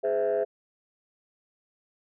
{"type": "chord", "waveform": "sine", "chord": "Ab augmented", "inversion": "none", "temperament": "equal with one note detuned", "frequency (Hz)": [415.3, 512.5, 659.3], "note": ["Ab4", "C5", "E5"], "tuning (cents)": [0, -36, 0], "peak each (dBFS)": -26, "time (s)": [0.03, 0.45], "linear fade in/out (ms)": 20, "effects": ["tanh soft clip ceiling -19 dBFS"]}